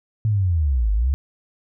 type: linear two-way sweep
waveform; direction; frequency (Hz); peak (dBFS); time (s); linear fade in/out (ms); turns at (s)
sine; down then up; 111.9 to 49 to 72; -16; 0.25-1.14; 0; 0.92
effects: none